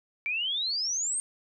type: exponential sweep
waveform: sine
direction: up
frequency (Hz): 2300 to 8780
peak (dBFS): -27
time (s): 0.26-1.2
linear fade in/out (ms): 0
effects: none